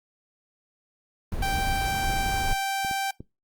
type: noise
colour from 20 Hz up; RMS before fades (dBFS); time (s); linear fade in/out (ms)
brown; -29; 1.32-2.53; 2
type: tone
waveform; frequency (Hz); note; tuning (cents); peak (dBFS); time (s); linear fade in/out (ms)
sawtooth; 782; G5; -4; -22; 1.42-3.11; 5
type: clicks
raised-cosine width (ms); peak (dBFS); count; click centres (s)
3; -25; 5; 2.095 / 2.293 / 2.848 / 2.912 / 3.205
effects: noise-tail reverb RT60 0.2 s tail -21 dB re dry + Opus 32 kbps